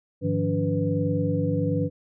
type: tone cluster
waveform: sine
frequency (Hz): 102.2 / 152 / 173.1 / 286.2 / 494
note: G#2 / D#3 / F3 / D4 / B4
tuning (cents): -27 / -40 / -15 / -45 / 0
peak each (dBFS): -28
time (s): 0.21-1.9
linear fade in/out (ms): 50
effects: none